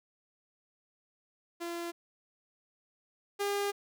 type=tone pair in turn; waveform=sawtooth; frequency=341.8 / 403.9 Hz; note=F4 / G#4; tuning=-37 / -48 cents; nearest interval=minor third; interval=289 cents; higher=second; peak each=-32 / -26 dBFS; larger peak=second; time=1.6-1.92 / 3.39-3.72 s; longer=second; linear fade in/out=20 ms; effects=none